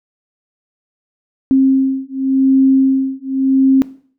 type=beating tone pair; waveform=sine; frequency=266.3 / 267.19 Hz; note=C4 / C4; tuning=+31 / +36 cents; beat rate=0.89 Hz; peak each=-13 dBFS; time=1.51-3.82 s; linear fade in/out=0 ms; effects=noise-tail reverb RT60 0.5 s tail -18 dB re dry